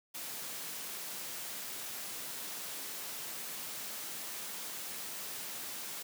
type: high-pass noise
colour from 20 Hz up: white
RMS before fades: -42 dBFS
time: 0.14-6.03 s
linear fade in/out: 10 ms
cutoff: 130 Hz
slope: 24 dB/octave
effects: none